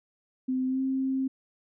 sine tone with pitch glide, 258.3 to 265.1 Hz, C4 to C4, -22 to +23 cents, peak -25 dBFS, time 0.48-1.28 s, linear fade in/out 10 ms, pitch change +45 cents, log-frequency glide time 0.67-0.81 s, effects none

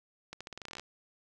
accelerating click train, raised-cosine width 0.2 ms, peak -25 dBFS, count 14, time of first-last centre 0.33-0.796 s, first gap 76 ms, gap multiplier 0.86, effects none

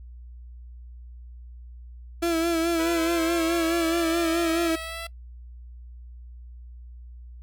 35% pulse tone with vibrato, 333.2 Hz, E4, 19 cents sharp, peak -20 dBFS, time 2.22-4.76 s, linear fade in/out 10 ms, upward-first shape sine, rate 4.7 Hz, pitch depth 45 cents each way
10% pulse linear sweep, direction up, 490.8 to 670 Hz, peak -25 dBFS, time 2.79-5.07 s, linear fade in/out 5 ms
effects noise-tail reverb RT60 0.1 s tail -22 dB re dry + added 60 Hz sine -40 dBFS peak until 7.42 s

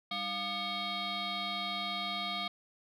sine tone with frequency modulation, 2226 Hz, C#7, 7 cents sharp, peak -32 dBFS, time 0.11-2.48 s, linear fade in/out 5 ms, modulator 507 Hz, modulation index 3.7, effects tanh soft clip ceiling -29 dBFS

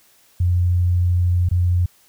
sine tone with dropouts, 88.7 Hz, F2, 27 cents sharp, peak -14 dBFS, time 0.4-1.86 s, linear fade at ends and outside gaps 5 ms, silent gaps 1.489-1.512 s, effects white hiss -55 dBFS RMS until 2.08 s

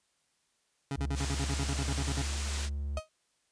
25% pulse tone bursts, 138.59 Hz, C#3, in tune, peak -28 dBFS, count 14, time 0.91-2.222 s, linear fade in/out 2 ms, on 51 ms, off 46 ms
triangle tone with pitch glide, 69.3 to 71.29 Hz, C#2 to C#2, 0 to +49 cents, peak -30 dBFS, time 0.97-3 s, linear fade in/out 20 ms, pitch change +49 cents, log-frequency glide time 1.16-2.56 s
white low-pass noise, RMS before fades -40 dBFS, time 1.14-2.7 s, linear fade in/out 50 ms, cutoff 8600 Hz, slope 24 dB/octave
35% pulse tone with exponential decay, 628 Hz, D#5, 16 cents sharp, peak -29 dBFS, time 2.97-3.09 s, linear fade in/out 2 ms, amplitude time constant 24 ms
effects white hiss -74 dBFS RMS until 3.51 s + resampled to 22050 Hz

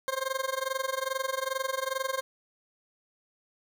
20% pulse tone with amplitude modulation, 530 Hz, C5, 22 cents sharp, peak -21 dBFS, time 0.08-2.21 s, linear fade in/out 0 ms, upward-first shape sine, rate 22.4 Hz, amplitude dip 90%, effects none

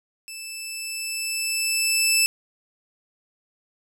15% pulse tone with level ramp, 2637 Hz, E7, in tune, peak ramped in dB -28 to -9 dBFS, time 0.28-2.26 s, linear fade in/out 0 ms, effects none

